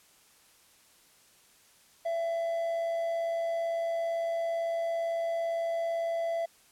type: tone with amplitude modulation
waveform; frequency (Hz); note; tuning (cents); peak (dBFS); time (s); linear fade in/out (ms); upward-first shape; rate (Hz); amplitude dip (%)
triangle; 669; E5; +25; -25; 2.05-6.46; 10; sine; 97.8; 30
effects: white hiss -61 dBFS RMS until 6.71 s + low-pass 12000 Hz 12 dB/octave